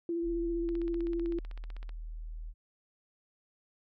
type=tone with vibrato; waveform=sine; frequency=338.5 Hz; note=E4; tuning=46 cents sharp; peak=-30 dBFS; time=0.09-1.39 s; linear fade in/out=2 ms; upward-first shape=sine; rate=15 Hz; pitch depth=20 cents each way
type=tone; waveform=sine; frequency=39.79 Hz; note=D#1; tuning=40 cents sharp; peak=-38 dBFS; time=0.22-2.54 s; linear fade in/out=50 ms
type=click train; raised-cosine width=0.3 ms; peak=-34 dBFS; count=20; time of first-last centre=0.69-1.893 s; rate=15.8 Hz
effects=none